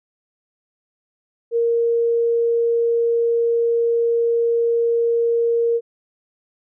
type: tone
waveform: sine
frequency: 466.2 Hz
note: A#4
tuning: in tune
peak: -15 dBFS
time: 1.51-5.81 s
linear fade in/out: 50 ms
effects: none